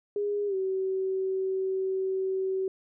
sine tone with pitch glide, 410 to 380.3 Hz, G#4 to F#4, -22 to +48 cents, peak -26 dBFS, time 0.16-2.68 s, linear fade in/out 2 ms, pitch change -130 cents, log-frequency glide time 0.47-0.55 s, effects none

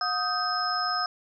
sine tone cluster, 723 / 1253 / 1556 / 5150 Hz, F#5 / D#6 / G6 / E8, -40 / +12 / -13 / -41 cents, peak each -32 / -28 / -34 / -30 dBFS, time 0.01-1.06 s, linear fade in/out 2 ms, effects none

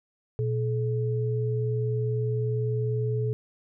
sine tone pair together, 120.5 / 428.8 Hz, B2 / A4, -42 / -45 cents, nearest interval octave + minor seventh, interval 2197 cents, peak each -25 / -30 dBFS, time 0.39-3.33 s, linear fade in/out 0 ms, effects none

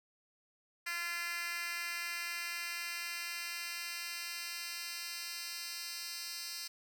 10% pulse tone with high-pass filter sweep, 344 Hz, F4, 26 cents flat, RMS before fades -41 dBFS, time 0.86-6.68 s, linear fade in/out 10 ms, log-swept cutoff 2000 to 4000 Hz, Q 1.6, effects none

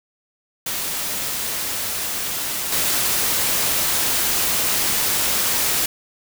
white noise with level steps, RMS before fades -25 / -20 dBFS, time 0.66-5.86 s, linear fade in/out 5 ms, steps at 2.72 s, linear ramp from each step 5 ms, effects none

